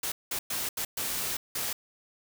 white noise bursts at uneven times, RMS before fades -32 dBFS, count 6, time 0.03-0.12 / 0.31-0.39 / 0.5-0.69 / 0.77-0.85 / 0.97-1.37 / 1.55-1.73 s, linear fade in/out 5 ms, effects none

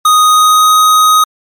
square tone with pitch glide, 1244.5 to 1253.9 Hz, D#6 to D#6, 0 to +13 cents, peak -5 dBFS, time 0.05-1.24 s, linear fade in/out 5 ms, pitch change +13 cents, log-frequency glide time 0.23-0.73 s, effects MP3 64 kbps

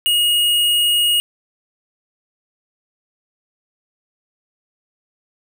sine tone with hard clipping, 2874 Hz, F7, 49 cents sharp, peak -14 dBFS, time 0.06-1.2 s, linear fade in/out 0 ms, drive 18 dB, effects none

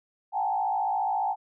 sine tone with frequency modulation, 814 Hz, G#5, 35 cents flat, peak -24 dBFS, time 0.32-1.36 s, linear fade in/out 50 ms, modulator 54.5 Hz, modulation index 1.4, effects none

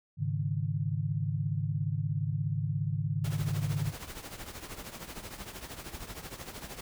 sine chord, Ab suspended fourth, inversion none, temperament equal, 103.83 / 138.59 / 155.56 Hz, Ab2 / Db3 / Eb3, 0 / 0 / 0 cents, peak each -33 dBFS, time 0.17-3.93 s, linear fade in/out 50 ms
pink noise with tremolo, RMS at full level -40 dBFS, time 3.24-6.81 s, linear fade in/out 5 ms, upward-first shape triangle, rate 13 Hz, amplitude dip 75%
effects none

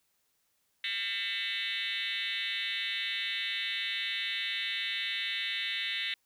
sine tone with frequency modulation, 2850 Hz, F7, 34 cents sharp, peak -30 dBFS, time 0.84-6.14 s, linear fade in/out 2 ms, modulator 209 Hz, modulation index 5, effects tanh soft clip ceiling -26 dBFS + white hiss -75 dBFS RMS until 6.25 s

